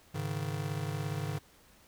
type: chord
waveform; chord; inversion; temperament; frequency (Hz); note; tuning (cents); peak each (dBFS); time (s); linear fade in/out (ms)
square; Ab suspended fourth; none; just; 103.83 / 138.43 / 155.74; Ab2 / Db3 / Eb3; 0 / -2 / +2; -39 / -38 / -38; 0.14-1.39; 10
effects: pink hiss -61 dBFS RMS until 1.87 s